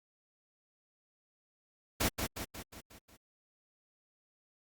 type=noise with echo; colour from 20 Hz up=pink; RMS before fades=-30 dBFS; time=2-2.09 s; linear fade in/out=10 ms; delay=180 ms; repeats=6; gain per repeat=-5 dB; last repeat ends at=3.17 s; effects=Opus 48 kbps